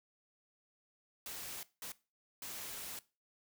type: noise bursts at uneven times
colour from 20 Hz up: white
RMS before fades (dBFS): -45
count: 3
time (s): 1.26-1.63 / 1.82-1.92 / 2.42-2.99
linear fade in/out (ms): 2
effects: noise-tail reverb RT60 0.3 s tail -19 dB re dry